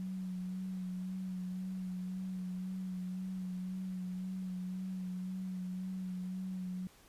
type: tone with vibrato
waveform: sine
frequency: 185 Hz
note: F#3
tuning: in tune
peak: -37 dBFS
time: 0-6.87 s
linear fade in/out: 0 ms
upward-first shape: sine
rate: 1.9 Hz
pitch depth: 22 cents each way
effects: pink hiss -62 dBFS RMS until 7.08 s + resampled to 32000 Hz